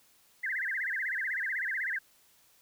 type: tone with vibrato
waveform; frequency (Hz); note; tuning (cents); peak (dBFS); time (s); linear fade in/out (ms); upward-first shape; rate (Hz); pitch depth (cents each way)
sine; 1806; A6; +45; -30; 0.43-1.99; 10; sine; 16; 250
effects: white hiss -64 dBFS RMS until 2.61 s